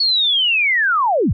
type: linear sweep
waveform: sine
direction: down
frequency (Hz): 4435 to 51.1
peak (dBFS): -13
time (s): 0-1.33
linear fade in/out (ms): 5
effects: none